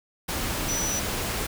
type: tone in noise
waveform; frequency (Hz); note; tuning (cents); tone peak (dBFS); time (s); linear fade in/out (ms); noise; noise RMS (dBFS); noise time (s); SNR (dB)
sine; 5920; F#8; 0; -27; 0.68-1; 10; pink; -29; 0.28-1.47; -1
effects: none